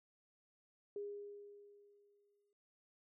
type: tone with exponential decay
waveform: sine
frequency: 408.2 Hz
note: G#4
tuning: 30 cents flat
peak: -40 dBFS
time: 0.96-2.53 s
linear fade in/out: 2 ms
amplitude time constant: 340 ms
effects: none